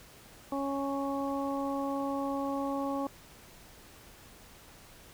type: harmonic tone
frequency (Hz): 276.8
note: C#4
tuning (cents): -2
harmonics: 1 / 2 / 3 / 4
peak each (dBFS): -33 / -36 / -38 / -39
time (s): 0.52-3.07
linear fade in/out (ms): 2
effects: pink hiss -54 dBFS RMS until 5.13 s